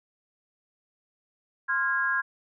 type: chord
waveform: sine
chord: F minor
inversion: second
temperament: equal with one note detuned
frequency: 1046.5 / 1396.9 / 1640.2 Hz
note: C6 / F6 / Ab6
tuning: 0 / 0 / -22 cents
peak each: -31 / -30 / -25 dBFS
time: 1.68-2.22 s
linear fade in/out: 20 ms
effects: none